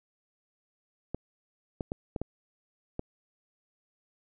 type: clicks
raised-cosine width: 2 ms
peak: -19 dBFS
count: 6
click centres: 1.146 / 1.808 / 1.919 / 2.162 / 2.216 / 2.994 s
effects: none